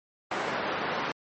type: band-pass noise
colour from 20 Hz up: white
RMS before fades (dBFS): -31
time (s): 0.31-1.12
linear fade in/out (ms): 5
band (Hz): 200 to 1400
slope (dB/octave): 12
effects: MP3 32 kbps